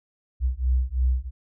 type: beating tone pair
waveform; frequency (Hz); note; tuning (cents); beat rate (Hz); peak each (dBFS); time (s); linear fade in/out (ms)
sine; 61.9 / 64.9; B1 / C2; +5 / -13; 3; -23; 0.4-1.31; 50
effects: none